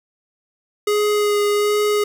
square tone with vibrato, 415.3 Hz, G#4, in tune, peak -16 dBFS, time 0.87-2.04 s, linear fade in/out 5 ms, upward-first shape sine, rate 1.3 Hz, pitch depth 13 cents each way, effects 8-bit

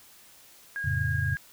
sine tone, 1634 Hz, G#6, 29 cents flat, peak -30 dBFS, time 0.76-1.37 s, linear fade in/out 0 ms
sine chord, F augmented, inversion none, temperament equal, 87.31 / 110 / 138.59 Hz, F2 / A2 / C#3, 0 / 0 / 0 cents, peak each -30 dBFS, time 0.84-1.36 s, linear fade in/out 10 ms
effects white hiss -54 dBFS RMS until 1.52 s

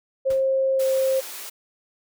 sine tone with pitch glide, 533 to 529.9 Hz, C5 to C5, +32 to +22 cents, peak -18 dBFS, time 0.25-1.21 s, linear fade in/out 20 ms, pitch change -10 cents, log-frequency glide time 0.75-0.84 s
pink noise with exponential decay, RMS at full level -36 dBFS, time 0.3-0.49 s, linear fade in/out 5 ms, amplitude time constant 41 ms
white high-pass noise, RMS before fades -36 dBFS, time 0.79-1.5 s, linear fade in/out 10 ms, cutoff 340 Hz, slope 24 dB/octave
effects none

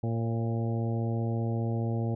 harmonic tone with a mistuned harmonic, 115.1 Hz, A#2, 22 cents flat, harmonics 1 / 2 / 3 / 4 / 5 / 6 / 7, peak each -28 / -34 / -38 / -40 / -42 / -44 / -45 dBFS, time 0.03-2.15 s, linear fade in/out 5 ms, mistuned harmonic 5, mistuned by -34 cents, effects none

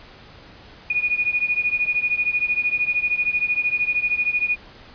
sine beating tone pair, 2452 / 2465 Hz, D#7 / D#7, -26 / -17 cents, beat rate 13 Hz, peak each -21 / -23 dBFS, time 0.9-4.56 s, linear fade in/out 5 ms, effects pink hiss -45 dBFS RMS until 4.94 s + resampled to 11025 Hz

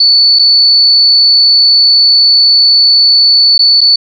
sine tone with dropouts, 4468 Hz, C#8, 13 cents sharp, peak -3 dBFS, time 0-3.96 s, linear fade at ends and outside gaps 5 ms, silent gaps 0.389-0.393 / 3.58-3.591 / 3.808-3.813 s, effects none

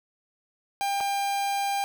45% pulse tone with dropouts, 798 Hz, G5, 31 cents sharp, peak -25 dBFS, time 0.81-1.84 s, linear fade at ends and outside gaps 0 ms, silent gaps 1.004-1.008 s, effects none

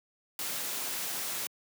white noise, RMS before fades -35 dBFS, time 0.39-1.47 s, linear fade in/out 2 ms, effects high-pass 150 Hz 12 dB/octave

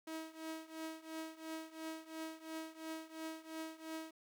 sawtooth tone with tremolo, 319.9 Hz, D#4, 48 cents sharp, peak -37 dBFS, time 0.07-4.11 s, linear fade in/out 5 ms, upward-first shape triangle, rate 2.9 Hz, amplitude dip 90%, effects 11-bit

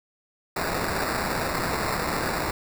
white noise with sample-and-hold, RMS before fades -27 dBFS, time 0.56-2.51 s, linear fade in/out 5 ms, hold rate 3150 Hz, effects none

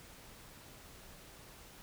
silence, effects pink hiss -55 dBFS RMS until 1.82 s

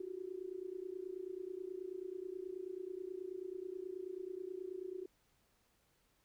sine tone with amplitude modulation, 370 Hz, F#4, in tune, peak -38 dBFS, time 0-5.06 s, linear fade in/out 5 ms, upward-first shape sine, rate 29.3 Hz, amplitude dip 90%, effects pink hiss -75 dBFS RMS until 6.24 s

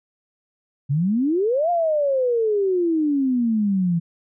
sine exponential two-way sweep, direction up then down, 132 to 710 to 164.9 Hz, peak -17 dBFS, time 0.89-4 s, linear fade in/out 20 ms, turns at 1.7 s, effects none

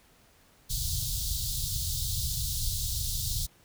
pink band-stop noise, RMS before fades -31 dBFS, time 0.69-3.47 s, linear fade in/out 20 ms, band 140 to 3600 Hz, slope 48 dB/octave, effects pink hiss -61 dBFS RMS until 3.64 s

